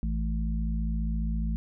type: harmonic tone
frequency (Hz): 54.7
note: A1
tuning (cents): -9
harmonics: 1 / 3 / 4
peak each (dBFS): -27 / -34 / -35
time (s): 0.03-1.56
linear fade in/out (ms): 0
effects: none